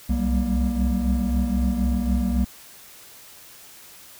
triangle tone cluster, 63.2 / 67.1 / 191.2 / 198.1 / 236.4 Hz, B1 / C2 / G3 / G3 / A#3, +41 / +44 / -43 / +18 / +24 cents, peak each -21 / -27 / -26 / -27 / -23 dBFS, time 0.09-2.45 s, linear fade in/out 10 ms, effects white hiss -46 dBFS RMS until 4.19 s

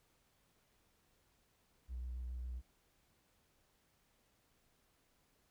triangle tone with vibrato, 61.74 Hz, B1, in tune, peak -37 dBFS, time 1.88-2.62 s, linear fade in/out 50 ms, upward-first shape square, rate 7.2 Hz, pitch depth 15 cents each way, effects tanh soft clip ceiling -38 dBFS + pink hiss -75 dBFS RMS until 5.5 s

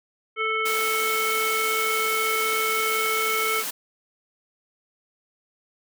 harmonic tone, 440 Hz, A4, in tune, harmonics 1 / 3 / 5 / 7, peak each -29 / -26 / -26 / -35 dBFS, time 0.36-3.64 s, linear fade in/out 50 ms
white high-pass noise, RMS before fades -30 dBFS, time 0.65-3.71 s, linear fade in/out 10 ms, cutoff 210 Hz, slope 24 dB/octave
effects none

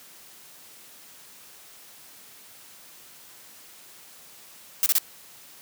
blue noise bursts, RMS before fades -20 dBFS, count 3, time 4.83-4.983 s, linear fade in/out 0 ms, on 31 ms, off 30 ms, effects white hiss -49 dBFS RMS until 5.61 s + high-pass 100 Hz 12 dB/octave

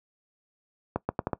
accelerating click train, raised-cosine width 1 ms, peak -12 dBFS, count 5, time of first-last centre 0.96-1.332 s, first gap 130 ms, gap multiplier 0.78, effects noise-tail reverb RT60 0.1 s tail -20 dB re dry + high-pass 80 Hz 12 dB/octave

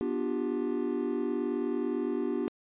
triangle chord, G dominant seventh, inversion first, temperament just, 245 / 294 / 352.8 / 392 Hz, B3 / D4 / F4 / G4, -14 / +2 / +18 / 0 cents, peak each -32 dBFS, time 0.01-2.48 s, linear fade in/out 0 ms, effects resampled to 8000 Hz

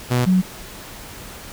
sawtooth / sine tone pair in turn, 123.47 / 185 Hz, B2 / F#3, 0 / 0 cents, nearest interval perfect fifth, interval 700 cents, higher second, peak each -12 dBFS, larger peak neither, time 0.1-0.26 / 0.26-0.42 s, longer neither, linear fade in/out 20 ms, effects pink hiss -37 dBFS RMS until 1.52 s

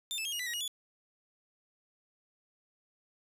sawtooth tone with pitch steps, 3585 / 2628 / 3236 / 2872 / 1987 / 1894 / 2885 / 3438 Hz, A7 / E7 / G#7 / F7 / B6 / A#6 / F#7 / A7, +32 / -6 / -46 / +48 / +10 / +27 / -44 / -41 cents, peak -31 dBFS, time 0.11-0.678 s, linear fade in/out 0 ms, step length 71 ms, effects resampled to 32000 Hz + 10-bit

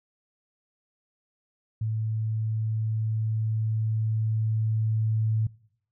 sine tone with level ramp, 110 Hz, A2, in tune, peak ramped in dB -25 to -21 dBFS, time 1.81-5.47 s, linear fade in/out 5 ms, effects noise-tail reverb RT60 0.7 s tail -24 dB re dry

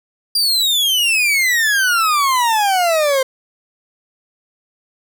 40% pulse exponential sweep, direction down, 4825 to 518 Hz, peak -12 dBFS, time 0.35-3.23 s, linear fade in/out 5 ms, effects none

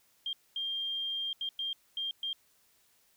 sine tone bursts at uneven times, 3197 Hz, G7, 33 cents sharp, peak -32 dBFS, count 6, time 0.26-0.33 / 0.56-1.33 / 1.41-1.49 / 1.59-1.73 / 1.97-2.11 / 2.23-2.33 s, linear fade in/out 2 ms, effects white hiss -68 dBFS RMS until 3.16 s

